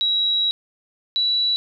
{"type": "tone pair in turn", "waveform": "sine", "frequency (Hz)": [3872, 3933], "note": ["B7", "B7"], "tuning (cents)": [-35, -8], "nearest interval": "unison", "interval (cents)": 27, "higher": "second", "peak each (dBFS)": -17, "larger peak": "neither", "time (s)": [[0.01, 0.51], [1.16, 1.56]], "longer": "first", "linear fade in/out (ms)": 0, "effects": []}